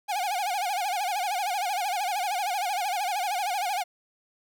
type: tone with vibrato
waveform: 45% pulse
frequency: 771 Hz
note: G5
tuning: 29 cents flat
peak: -26 dBFS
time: 0.08-3.84 s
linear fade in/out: 20 ms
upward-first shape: sine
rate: 13 Hz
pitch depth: 160 cents each way
effects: none